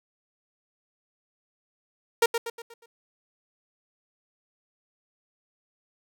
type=tone with echo; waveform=sawtooth; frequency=464.6 Hz; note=A#4; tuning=6 cents flat; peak=-13 dBFS; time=2.22-2.26 s; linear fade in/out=5 ms; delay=120 ms; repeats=5; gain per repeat=-7 dB; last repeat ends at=2.86 s; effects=none